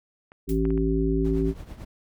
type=clicks; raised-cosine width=0.5 ms; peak=-32 / -25 / -29 / -29 dBFS; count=4; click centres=0.319 / 0.653 / 0.705 / 0.777 s
type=harmonic tone; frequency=54.8 Hz; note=A1; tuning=6 cents flat; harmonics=1 / 3 / 5 / 7; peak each=-25 / -28 / -26 / -26 dBFS; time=0.47-1.54 s; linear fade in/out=50 ms
type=noise with exponential decay; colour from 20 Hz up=blue; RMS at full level=-37 dBFS; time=0.49-0.63 s; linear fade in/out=1 ms; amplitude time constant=29 ms
type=noise with tremolo; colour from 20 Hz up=brown; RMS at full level=-36 dBFS; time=1.24-1.85 s; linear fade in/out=10 ms; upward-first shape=triangle; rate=9 Hz; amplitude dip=75%
effects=none